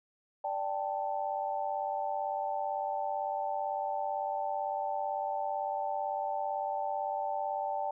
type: chord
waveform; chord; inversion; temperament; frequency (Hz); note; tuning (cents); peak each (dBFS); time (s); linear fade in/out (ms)
sine; D suspended fourth; none; just; 587.3 / 783.1 / 881; D5 / G5 / A5; 0 / -2 / +2; -37 / -34 / -36; 0.44-7.91; 5
effects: none